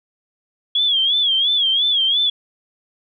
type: tone with vibrato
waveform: sine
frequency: 3322 Hz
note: G#7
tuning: in tune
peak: -14 dBFS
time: 0.75-2.3 s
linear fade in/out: 5 ms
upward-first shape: sine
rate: 2.9 Hz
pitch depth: 110 cents each way
effects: none